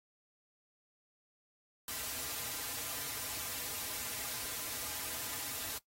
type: noise with comb filter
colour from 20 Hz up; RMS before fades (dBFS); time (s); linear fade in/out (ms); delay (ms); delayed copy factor
white; -40; 1.88-5.78; 2; 5.4; -0.8
effects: noise-tail reverb RT60 0.1 s tail -17 dB re dry + AAC 48 kbps